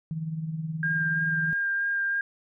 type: tone with tremolo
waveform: sine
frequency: 159.8 Hz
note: D#3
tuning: 47 cents sharp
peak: -26 dBFS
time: 0.11-1.53 s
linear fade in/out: 0 ms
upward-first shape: triangle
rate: 19 Hz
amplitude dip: 65%
type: tone with vibrato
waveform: sine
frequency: 1605 Hz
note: G6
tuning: 40 cents sharp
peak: -24 dBFS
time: 0.83-2.21 s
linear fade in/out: 2 ms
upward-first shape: sine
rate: 3.1 Hz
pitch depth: 11 cents each way
effects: none